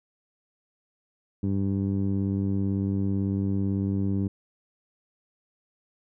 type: tone with low-pass filter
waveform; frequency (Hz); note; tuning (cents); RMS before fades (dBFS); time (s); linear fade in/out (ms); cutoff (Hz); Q
15% pulse; 98; G2; 0; -26; 1.43-4.28; 5; 260; 1.1
effects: none